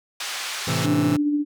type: band-pass noise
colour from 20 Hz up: white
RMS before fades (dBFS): -30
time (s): 0.2-0.86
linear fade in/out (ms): 5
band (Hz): 860 to 5200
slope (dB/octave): 12
type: chord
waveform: sawtooth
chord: A minor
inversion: none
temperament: just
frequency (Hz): 110 / 132 / 165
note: A2 / C3 / E3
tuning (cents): 0 / +16 / +2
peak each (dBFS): -23 / -22 / -21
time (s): 0.67-1.17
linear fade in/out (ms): 10
type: tone with tremolo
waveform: sine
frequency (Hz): 293.5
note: D4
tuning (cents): -1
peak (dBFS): -17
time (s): 0.83-1.45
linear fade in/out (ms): 50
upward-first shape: sine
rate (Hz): 14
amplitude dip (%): 35
effects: none